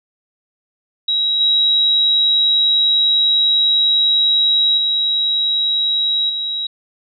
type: tone with level steps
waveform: sine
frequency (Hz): 3850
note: B7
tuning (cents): -45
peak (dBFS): -14 / -11 / -14 / -19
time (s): 1.08-6.67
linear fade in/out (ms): 5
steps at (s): 1.4 / 4.77 / 6.29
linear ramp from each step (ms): 10
effects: none